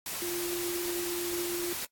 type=tone in noise; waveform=sine; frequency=349.2 Hz; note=F4; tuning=in tune; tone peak=-32 dBFS; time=0.22-1.73 s; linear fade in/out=2 ms; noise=white; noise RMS=-36 dBFS; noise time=0.06-1.85 s; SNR=+1 dB; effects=noise-tail reverb RT60 0.1 s tail -19 dB re dry + AAC 64 kbps